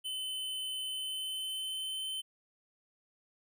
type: tone with pitch glide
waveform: square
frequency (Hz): 3043 to 3073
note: F#7 to G7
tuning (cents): +48 to -35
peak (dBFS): -36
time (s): 0.04-2.22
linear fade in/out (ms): 20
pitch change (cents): +17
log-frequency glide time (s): 0.86-2.07
effects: none